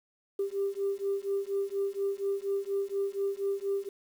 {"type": "beating tone pair", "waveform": "sine", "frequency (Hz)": [394, 398.2], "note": ["G4", "G4"], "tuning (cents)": [9, 27], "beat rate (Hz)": 4.2, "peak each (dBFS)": -31, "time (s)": [0.39, 3.89], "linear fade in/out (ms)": 5, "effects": ["tanh soft clip ceiling -22 dBFS", "9-bit"]}